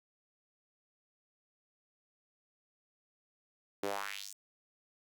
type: tone with high-pass filter sweep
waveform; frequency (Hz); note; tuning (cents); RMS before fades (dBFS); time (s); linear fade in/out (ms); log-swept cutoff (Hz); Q
sawtooth; 99.9; G2; +33; -40; 3.83-4.33; 5; 350 to 7900; 2.4
effects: none